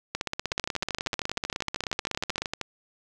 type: two click trains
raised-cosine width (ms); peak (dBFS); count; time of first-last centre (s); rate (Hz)
0.2; -12 / -11; 28 / 38; 0.52-2.613 / 0.15-2.42; 12.9 / 16.3
effects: none